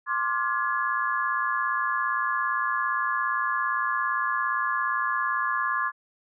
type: chord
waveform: sine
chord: D half-diminished seventh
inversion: third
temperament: just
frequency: 1057.2 / 1174.7 / 1409.6 / 1691.5 Hz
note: C6 / D6 / F6 / Ab6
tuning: +18 / 0 / +16 / +31 cents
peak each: -28 / -29 / -34 / -28 dBFS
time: 0.06-5.92 s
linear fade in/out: 50 ms
effects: none